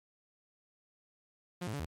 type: tone with pitch steps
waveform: sawtooth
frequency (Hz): 177.6 / 108.1 / 143.4 / 79.2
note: F3 / A2 / D3 / D#2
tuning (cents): +29 / -30 / -41 / +31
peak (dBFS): -32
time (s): 1.61-1.858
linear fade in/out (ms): 10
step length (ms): 62
effects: MP3 64 kbps